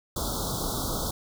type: band-stop noise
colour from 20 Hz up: pink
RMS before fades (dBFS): -30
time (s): 0.16-1.11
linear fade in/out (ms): 5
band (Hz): 1400 to 3400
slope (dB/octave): 96
effects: none